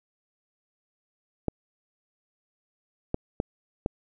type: clicks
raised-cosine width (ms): 2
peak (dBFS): -12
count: 4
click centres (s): 1.483 / 3.144 / 3.401 / 3.861
effects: none